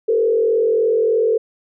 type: tone with frequency modulation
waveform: sine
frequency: 450.2 Hz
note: A4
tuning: 40 cents sharp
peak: -13 dBFS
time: 0.08-1.38 s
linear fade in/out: 10 ms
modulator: 43.3 Hz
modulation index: 0.91
effects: none